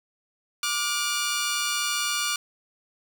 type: tone pair together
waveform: 10% pulse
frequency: 1174.7 / 1431.3 Hz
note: D6 / F6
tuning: 0 / +42 cents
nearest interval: minor third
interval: 342 cents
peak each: -19 dBFS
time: 0.63-2.36 s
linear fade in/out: 2 ms
effects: none